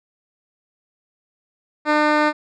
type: tone with low-pass filter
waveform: 10% pulse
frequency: 301.3 Hz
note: D4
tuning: 44 cents sharp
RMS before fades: -17 dBFS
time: 1.85-2.33 s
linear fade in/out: 50 ms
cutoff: 3000 Hz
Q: 0.69
effects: none